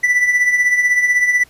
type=tone with tremolo; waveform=triangle; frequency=1975.5 Hz; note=B6; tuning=in tune; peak=-7 dBFS; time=0.03-1.44 s; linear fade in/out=10 ms; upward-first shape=triangle; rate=16 Hz; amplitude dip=65%; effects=pink hiss -49 dBFS RMS until 1.49 s + resampled to 32000 Hz